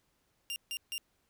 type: tone bursts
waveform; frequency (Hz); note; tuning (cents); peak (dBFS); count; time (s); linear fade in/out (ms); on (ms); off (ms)
sawtooth; 2794; F7; 0; -32; 3; 0.5-0.98; 0; 60; 150
effects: pink hiss -75 dBFS RMS until 1.29 s